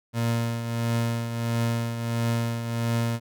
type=tone with tremolo; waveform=30% pulse; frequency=116.54 Hz; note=A#2; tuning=in tune; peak=-19 dBFS; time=0.13-3.2 s; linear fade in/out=50 ms; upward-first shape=triangle; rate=1.5 Hz; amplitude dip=60%; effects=none